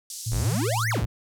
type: band-pass noise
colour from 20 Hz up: pink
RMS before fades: -37 dBFS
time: 0.1-0.84 s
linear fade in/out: 2 ms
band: 5000 to 11000 Hz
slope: 24 dB/octave
type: tone with pitch glide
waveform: sine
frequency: 113.4 to 112.23 Hz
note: A#2 to A2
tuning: -47 to +35 cents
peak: -25 dBFS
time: 0.26-1.06 s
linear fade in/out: 10 ms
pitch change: -18 cents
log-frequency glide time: 0.48-0.89 s
type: exponential two-way sweep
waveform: square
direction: up then down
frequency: 36.71 to 2274 to 36.71 Hz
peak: -26 dBFS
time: 0.32-1.05 s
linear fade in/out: 0 ms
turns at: 0.9 s
effects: none